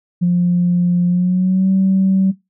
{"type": "tone with pitch glide", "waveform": "sine", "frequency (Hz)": [176.3, 191.15], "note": ["F3", "G3"], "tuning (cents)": [17, -43], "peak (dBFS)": -10, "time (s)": [0.21, 2.32], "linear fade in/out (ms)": 20, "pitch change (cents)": 140, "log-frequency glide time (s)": [1.07, 1.7], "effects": ["noise-tail reverb RT60 0.2 s tail -19 dB re dry", "tanh soft clip ceiling -6 dBFS"]}